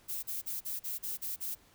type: noise bursts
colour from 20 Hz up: violet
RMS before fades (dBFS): -37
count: 8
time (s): 0.08-1.553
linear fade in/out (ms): 20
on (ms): 150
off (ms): 39
effects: pink hiss -63 dBFS RMS until 1.74 s